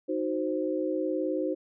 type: chord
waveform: sine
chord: C diminished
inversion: first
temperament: equal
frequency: 311.1 / 370 / 523.3 Hz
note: Eb4 / Gb4 / C5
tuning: 0 / 0 / 0 cents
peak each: -30 / -32 / -31 dBFS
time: 0.08-1.55 s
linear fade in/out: 20 ms
effects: none